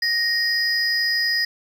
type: tone pair together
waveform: triangle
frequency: 1864.7 / 4978 Hz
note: A#6 / D#8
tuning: 0 / 0 cents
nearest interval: octave + perfect fourth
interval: 1700 cents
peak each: -20 dBFS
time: 0.02-1.45 s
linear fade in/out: 5 ms
effects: none